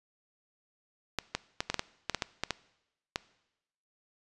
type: clicks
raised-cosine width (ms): 0.2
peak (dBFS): -12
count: 12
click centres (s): 1.187 / 1.35 / 1.605 / 1.7 / 1.743 / 1.794 / 2.097 / 2.147 / 2.222 / 2.436 / 2.507 / 3.159
effects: noise-tail reverb RT60 0.9 s tail -20 dB re dry + resampled to 24000 Hz